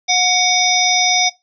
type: harmonic tone with a mistuned harmonic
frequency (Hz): 728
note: F#5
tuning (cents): -28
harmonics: 1 / 3 / 5 / 7 / 8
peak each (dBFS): -18 / -18 / -18 / -18 / -18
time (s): 0.08-1.3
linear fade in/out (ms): 20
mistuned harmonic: 3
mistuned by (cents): +47
effects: noise-tail reverb RT60 0.2 s tail -19 dB re dry